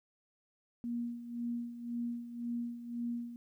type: tone with tremolo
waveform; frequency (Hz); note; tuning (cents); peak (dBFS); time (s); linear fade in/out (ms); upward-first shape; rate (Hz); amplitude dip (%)
sine; 237.5; A#3; +33; -33; 0.84-3.36; 0; sine; 1.9; 70
effects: 12-bit